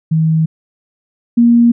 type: tone pair in turn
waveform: sine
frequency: 159.6 / 236 Hz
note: D#3 / A#3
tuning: +44 / +22 cents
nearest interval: perfect fifth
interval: 678 cents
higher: second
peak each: -9 / -5 dBFS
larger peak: second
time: 0.11-0.46 / 1.37-1.72 s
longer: neither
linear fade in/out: 10 ms
effects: none